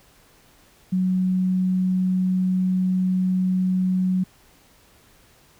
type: tone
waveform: sine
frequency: 185 Hz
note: F#3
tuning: in tune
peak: -18 dBFS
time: 0.92-4.24 s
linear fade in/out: 10 ms
effects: pink hiss -55 dBFS RMS until 5.59 s